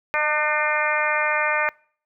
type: harmonic tone with a mistuned harmonic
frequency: 301.2 Hz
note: D4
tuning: 44 cents sharp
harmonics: 2 / 3 / 4 / 5 / 6 / 7 / 8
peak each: -27 / -27 / -27 / -27 / -27 / -27 / -27 dBFS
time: 0.14-1.69 s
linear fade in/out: 0 ms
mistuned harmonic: 2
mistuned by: +16 cents
effects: noise-tail reverb RT60 0.5 s tail -25 dB re dry